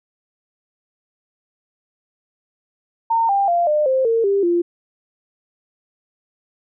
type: tone with pitch steps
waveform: sine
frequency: 913 / 794.8 / 691.9 / 602.4 / 524.4 / 456.5 / 397.4 / 346 Hz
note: A#5 / G5 / F5 / D5 / C5 / A#4 / G4 / F4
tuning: -36 / +24 / -16 / +44 / +4 / -36 / +24 / -16 cents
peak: -14 dBFS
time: 3.1-4.62 s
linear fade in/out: 10 ms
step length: 190 ms
effects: none